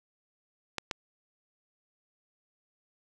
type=clicks; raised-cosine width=0.2 ms; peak=-14 dBFS; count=2; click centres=0.783 / 0.912 s; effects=none